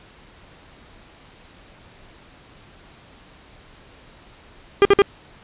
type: tone bursts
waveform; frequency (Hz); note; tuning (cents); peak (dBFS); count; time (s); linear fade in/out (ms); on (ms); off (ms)
45% pulse; 401.3; G4; +41; -9; 3; 4.82-5.019; 0; 31; 53
effects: pink hiss -48 dBFS RMS until 5.43 s + resampled to 8000 Hz